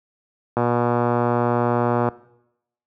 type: click train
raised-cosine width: 1 ms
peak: -6 dBFS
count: 183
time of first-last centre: 0.57-2.087 s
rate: 120 Hz
effects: noise-tail reverb RT60 0.8 s tail -20 dB re dry + high-pass 80 Hz 12 dB/octave